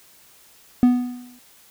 triangle tone with exponential decay, 246.9 Hz, B3, in tune, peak -7 dBFS, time 0.83-1.39 s, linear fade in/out 0 ms, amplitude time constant 120 ms, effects white hiss -52 dBFS RMS until 1.7 s

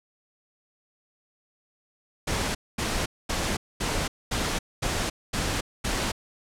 pink noise bursts, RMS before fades -27 dBFS, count 8, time 2.27-6.12 s, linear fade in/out 10 ms, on 280 ms, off 230 ms, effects low-pass 9000 Hz 12 dB/octave

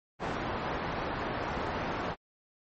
white low-pass noise, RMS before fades -34 dBFS, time 0.19-2.16 s, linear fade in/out 50 ms, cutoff 1100 Hz, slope 12 dB/octave, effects MP3 32 kbps

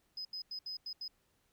sine tone bursts at uneven times, 5040 Hz, D#8, 21 cents sharp, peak -38 dBFS, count 6, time 0.17-0.25 / 0.33-0.42 / 0.51-0.59 / 0.66-0.77 / 0.86-0.93 / 1.01-1.08 s, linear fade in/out 5 ms, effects tanh soft clip ceiling -35 dBFS + pink hiss -75 dBFS RMS until 1.52 s

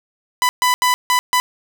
sawtooth tone bursts at uneven times, 997 Hz, B5, 16 cents sharp, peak -9 dBFS, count 5, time 0.42-0.49 / 0.62-0.74 / 0.82-0.94 / 1.1-1.19 / 1.33-1.4 s, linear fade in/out 0 ms, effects none

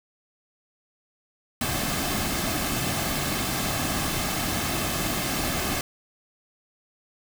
pink noise with comb filter, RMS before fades -27 dBFS, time 1.61-5.81 s, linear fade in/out 2 ms, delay 2.1 ms, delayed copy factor -0.5, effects none

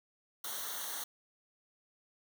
white noise with comb filter, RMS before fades -40 dBFS, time 0.44-1.04 s, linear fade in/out 5 ms, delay 0.4 ms, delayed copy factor -0.85, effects none

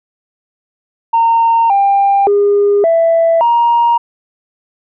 sine tone with pitch steps, 918 / 795 / 406.7 / 663 / 941 Hz, A#5 / G5 / G#4 / E5 / A#5, -27 / +24 / -36 / +10 / +16 cents, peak -6 dBFS, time 1.13-3.98 s, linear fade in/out 10 ms, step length 570 ms, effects tanh soft clip ceiling -4 dBFS

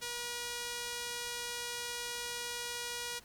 sawtooth tone with band-pass filter, 480.4 Hz, B4, 48 cents flat, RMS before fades -40 dBFS, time 0.01-3.2 s, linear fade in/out 20 ms, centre 6000 Hz, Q 0.61, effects pink hiss -59 dBFS RMS until 3.24 s

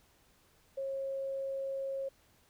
sine tone, 542 Hz, C#5, 39 cents flat, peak -34 dBFS, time 0.77-2.09 s, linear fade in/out 10 ms, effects pink hiss -67 dBFS RMS until 2.49 s

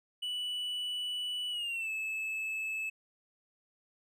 triangle tone with pitch glide, 2960 to 2607 Hz, F#7 to E7, 0 to -20 cents, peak -32 dBFS, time 0.22-2.9 s, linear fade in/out 10 ms, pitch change -220 cents, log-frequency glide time 1.5-1.9 s, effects none

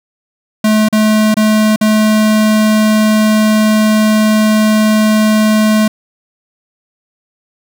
square tone with dropouts, 215.4 Hz, A3, 37 cents flat, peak -8 dBFS, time 0.64-5.88 s, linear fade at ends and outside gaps 5 ms, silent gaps 0.887-0.926 / 1.343-1.368 / 1.761-1.811 s, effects none

